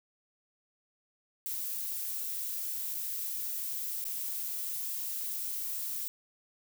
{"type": "noise with dropouts", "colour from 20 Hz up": "violet", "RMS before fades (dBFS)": -36, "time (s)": [1.46, 6.08], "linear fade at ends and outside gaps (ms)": 0, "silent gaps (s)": [[2.945, 2.949], [4.041, 4.052]], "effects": []}